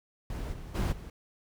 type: noise with level steps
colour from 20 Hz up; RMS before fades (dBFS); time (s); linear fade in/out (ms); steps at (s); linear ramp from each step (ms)
brown; -36 / -43 / -28 / -43; 0.3-1.1; 2; 0.52 / 0.74 / 0.91; 20
effects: none